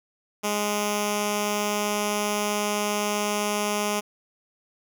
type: tone with notch filter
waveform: 5% pulse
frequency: 207.7 Hz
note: G#3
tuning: in tune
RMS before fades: -26 dBFS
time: 0.43-4.01 s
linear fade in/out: 20 ms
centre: 1700 Hz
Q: 1.2
effects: none